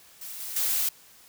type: noise with level steps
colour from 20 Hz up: blue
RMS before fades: -39 / -36 / -26 dBFS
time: 0.21-0.89 s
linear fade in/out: 5 ms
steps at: 0.4 / 0.56 s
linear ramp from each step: 5 ms
effects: white hiss -54 dBFS RMS until 1.28 s